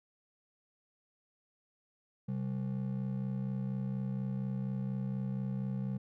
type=ring-modulated tone; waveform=triangle; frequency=163 Hz; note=E3; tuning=19 cents flat; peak=-28 dBFS; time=2.28-5.98 s; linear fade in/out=10 ms; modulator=32.1 Hz; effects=none